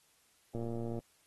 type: click train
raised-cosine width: 2 ms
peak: -27 dBFS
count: 52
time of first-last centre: 0.55-0.99 s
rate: 116 Hz
effects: white hiss -69 dBFS RMS until 1.26 s + AAC 32 kbps